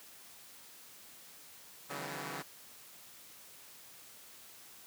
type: tone cluster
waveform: 5% pulse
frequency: 141.9 / 159.8 / 167.7 / 189.6 / 254.9 Hz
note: C#3 / D#3 / E3 / F#3 / C4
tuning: +41 / +47 / +30 / +43 / -45 cents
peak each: -32 / -36 / -37 / -35 / -37 dBFS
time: 1.89-2.43 s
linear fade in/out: 20 ms
effects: white hiss -55 dBFS RMS until 4.86 s + high-pass 80 Hz 12 dB/octave